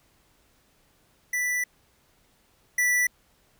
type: tone pair in turn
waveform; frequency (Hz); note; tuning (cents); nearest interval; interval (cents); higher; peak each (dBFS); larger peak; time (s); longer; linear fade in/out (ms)
square; 1975.5 / 1967.4; B6 / B6; 0 / -7; unison; 7; first; -25 / -21; second; 1.33-1.64 / 2.78-3.07; first; 5
effects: pink hiss -64 dBFS RMS until 3.59 s